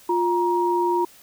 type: tone pair together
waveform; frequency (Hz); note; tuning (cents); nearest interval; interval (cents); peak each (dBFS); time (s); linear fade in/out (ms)
sine; 351.6 / 944; F4 / A#5; +12 / +22; octave + perfect fourth; 1710; -21; 0.09-1.05; 5
effects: white hiss -50 dBFS RMS until 1.22 s